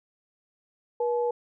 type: tone pair together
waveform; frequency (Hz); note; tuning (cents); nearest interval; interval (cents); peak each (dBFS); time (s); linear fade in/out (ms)
sine; 481.5 / 858; B4 / A5; -44 / -44; minor seventh; 1000; -24 / -31; 1-1.31; 5
effects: none